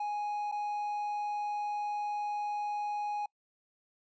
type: tone with dropouts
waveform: triangle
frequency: 830.6 Hz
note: G#5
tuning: in tune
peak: -30 dBFS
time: 0-3.26 s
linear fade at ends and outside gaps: 5 ms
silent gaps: 0.516-0.522 s
effects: noise-tail reverb RT60 0.1 s tail -26 dB re dry + resampled to 16000 Hz